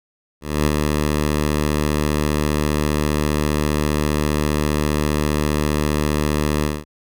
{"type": "tone with ADSR envelope", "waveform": "10% pulse", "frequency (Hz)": 75, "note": "D2", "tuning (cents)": 37, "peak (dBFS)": -6, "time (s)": [0.41, 6.85], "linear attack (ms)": 250, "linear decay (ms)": 37, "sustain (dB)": -3, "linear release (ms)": 210, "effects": []}